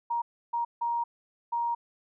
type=tone bursts at uneven times; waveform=sine; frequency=941 Hz; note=A#5; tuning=16 cents sharp; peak=-26 dBFS; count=4; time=0.1-0.22 / 0.53-0.65 / 0.81-1.04 / 1.52-1.75 s; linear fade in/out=10 ms; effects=none